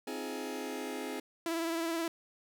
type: chord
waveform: sawtooth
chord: F minor seventh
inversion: second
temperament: just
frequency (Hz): 261.9 / 314.3 / 349.2 / 419.1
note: C4 / Eb4 / F4 / Ab4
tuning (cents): +2 / +18 / 0 / +16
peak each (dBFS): -37 / -39 / -41 / -37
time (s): 0.07-1.2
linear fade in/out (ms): 5
type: tone with vibrato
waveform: sawtooth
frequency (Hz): 331.5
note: E4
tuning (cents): +10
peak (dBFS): -28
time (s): 1.46-2.08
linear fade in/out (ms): 2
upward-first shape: triangle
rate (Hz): 19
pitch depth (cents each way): 43
effects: none